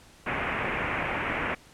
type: low-pass noise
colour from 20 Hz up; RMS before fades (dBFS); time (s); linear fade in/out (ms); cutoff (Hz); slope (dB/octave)
white; -30; 0.26-1.55; 10; 2500; 48
effects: pink hiss -54 dBFS RMS until 1.73 s + low-pass 10000 Hz 12 dB/octave